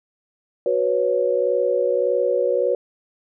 sine chord, F# suspended fourth, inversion none, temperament just, 370 / 493.3 / 555 Hz, F#4 / B4 / C#5, 0 / -2 / +2 cents, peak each -24 / -20 / -21 dBFS, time 0.66-2.75 s, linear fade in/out 2 ms, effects none

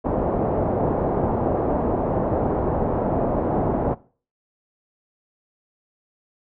white low-pass noise, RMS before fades -22 dBFS, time 0.04-3.95 s, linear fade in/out 20 ms, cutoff 740 Hz, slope 24 dB/octave, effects noise-tail reverb RT60 0.4 s tail -20 dB re dry

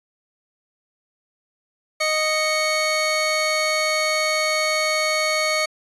25% pulse tone pair together, 621.3 / 2217 Hz, D#5 / C#7, -3 / 0 cents, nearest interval octave + minor seventh, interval 2203 cents, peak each -18 dBFS, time 2-5.66 s, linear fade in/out 10 ms, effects resampled to 24000 Hz

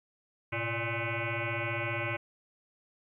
sine tone with frequency modulation, 1056 Hz, C6, 16 cents sharp, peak -30 dBFS, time 0.52-2.17 s, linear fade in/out 10 ms, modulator 233 Hz, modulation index 6.5, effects 12-bit

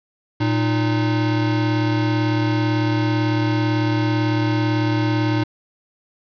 square tone pair together, 115 / 307 Hz, A#2 / D#4, -23 / -23 cents, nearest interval octave + perfect fourth, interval 1700 cents, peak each -20 / -21 dBFS, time 0.4-5.44 s, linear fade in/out 10 ms, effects resampled to 11025 Hz + 7-bit

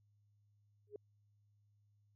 sine tone with exponential growth, 415.3 Hz, G#4, in tune, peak -40 dBFS, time 0.87-0.96 s, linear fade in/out 2 ms, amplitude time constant 18 ms, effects added 103 Hz sine -70 dBFS peak until 2.15 s

